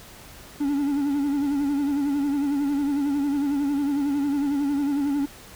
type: tone with vibrato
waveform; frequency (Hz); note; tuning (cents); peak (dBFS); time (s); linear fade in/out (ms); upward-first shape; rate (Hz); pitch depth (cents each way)
triangle; 283.8; C#4; +41; -19; 0.6-5.26; 10; sine; 11; 61
effects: pink hiss -45 dBFS RMS until 5.55 s